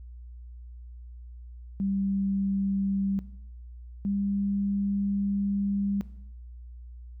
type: tone pair in turn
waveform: sine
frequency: 196 / 199.66 Hz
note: G3 / G3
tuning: 0 / +32 cents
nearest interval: unison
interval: 32 cents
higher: second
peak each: -25 dBFS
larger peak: neither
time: 1.8-3.19 / 4.05-6.01 s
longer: second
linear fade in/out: 0 ms
effects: noise-tail reverb RT60 0.8 s tail -18 dB re dry + added 60 Hz sine -41 dBFS peak until 7.2 s